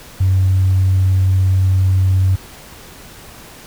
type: tone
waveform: sine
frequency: 94.2 Hz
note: F#2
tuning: 32 cents sharp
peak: -9 dBFS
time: 0.2-2.36 s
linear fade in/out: 10 ms
effects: tanh soft clip ceiling -6 dBFS + pink hiss -38 dBFS RMS until 3.66 s

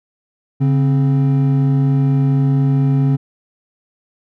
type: tone pair together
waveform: triangle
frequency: 140 / 264.3 Hz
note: C#3 / C4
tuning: +18 / +18 cents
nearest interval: major seventh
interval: 1100 cents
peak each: -10 / -17 dBFS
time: 0.6-3.17 s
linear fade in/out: 20 ms
effects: none

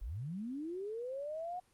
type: linear sweep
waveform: sine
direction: up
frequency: 34.65 to 736 Hz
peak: -38 dBFS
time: 0.01-1.6 s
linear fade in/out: 10 ms
effects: pink hiss -70 dBFS RMS until 1.73 s + Opus 32 kbps

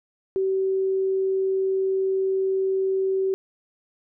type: tone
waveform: sine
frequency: 382.8 Hz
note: G4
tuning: 41 cents flat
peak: -20 dBFS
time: 0.36-3.34 s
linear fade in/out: 0 ms
effects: none

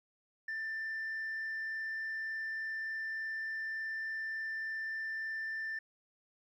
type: tone with frequency modulation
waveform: sine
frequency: 1779 Hz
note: A6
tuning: 19 cents sharp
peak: -34 dBFS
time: 0.48-5.79 s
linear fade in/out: 5 ms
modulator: 23.4 Hz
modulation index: 0.3
effects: tanh soft clip ceiling -34 dBFS + 12-bit

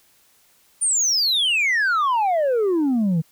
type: exponential sweep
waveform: sine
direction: down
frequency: 9397 to 153.7 Hz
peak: -14 dBFS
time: 0.81-3.22 s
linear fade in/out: 20 ms
effects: tanh soft clip ceiling -16 dBFS + white hiss -58 dBFS RMS until 3.31 s

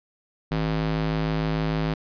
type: tone with high-pass filter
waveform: square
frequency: 53.3 Hz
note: G#1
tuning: 46 cents sharp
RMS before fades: -25 dBFS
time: 0.51-1.94 s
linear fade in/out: 5 ms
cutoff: 120 Hz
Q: 1.3
effects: resampled to 11025 Hz

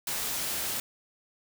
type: noise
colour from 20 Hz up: white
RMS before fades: -32 dBFS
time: 0.07-0.8 s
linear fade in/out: 2 ms
effects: none

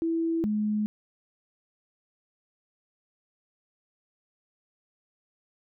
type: tone pair in turn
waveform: sine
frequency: 329.6 / 211.5 Hz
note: E4 / G#3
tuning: 0 / +32 cents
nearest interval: minor sixth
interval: 768 cents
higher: first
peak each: -24 dBFS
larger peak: neither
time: 0.02-0.44 / 0.44-0.86 s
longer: neither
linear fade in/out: 0 ms
effects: none

